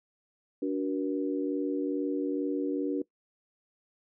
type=tone cluster; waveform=sine; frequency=288.6 / 370.9 / 476.5 Hz; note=D4 / F#4 / A#4; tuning=-30 / +4 / +38 cents; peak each=-29 / -33 / -35 dBFS; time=0.62-3.02 s; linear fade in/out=5 ms; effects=noise-tail reverb RT60 0.1 s tail -20 dB re dry